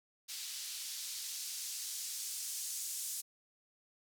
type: noise with band-pass filter sweep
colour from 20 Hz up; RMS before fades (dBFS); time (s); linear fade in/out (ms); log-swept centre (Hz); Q
blue; -42; 0.28-3.22; 20; 4000 to 7300; 1.1
effects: none